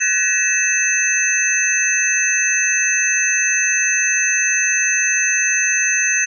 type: tone cluster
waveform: sine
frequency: 1517 / 1707 / 1902 / 2613 / 6230 Hz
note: F#6 / G#6 / A#6 / E7 / G8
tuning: +43 / +47 / +34 / -16 / -12 cents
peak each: -25 / -25 / -22 / -19 / -18 dBFS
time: 0-6.26 s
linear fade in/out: 20 ms
effects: none